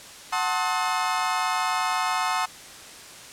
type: chord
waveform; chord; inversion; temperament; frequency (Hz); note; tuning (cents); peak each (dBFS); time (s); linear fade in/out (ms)
35% pulse; F# diminished seventh; none; just; 740 / 888 / 1065.6 / 1278.7; F#5 / A5 / C6 / Eb6; 0 / +16 / +31 / +47; -27; 0.32-2.46; 10
effects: white hiss -43 dBFS RMS until 3.32 s + low-pass 9000 Hz 12 dB/octave